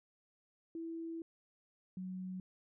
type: tone pair in turn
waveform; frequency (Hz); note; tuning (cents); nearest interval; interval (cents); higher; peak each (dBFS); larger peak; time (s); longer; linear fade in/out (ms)
sine; 329.6 / 185.4; E4 / F#3; 0 / +4; minor seventh; 996; first; -40 / -40; neither; 0.75-1.22 / 1.97-2.4; first; 2
effects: none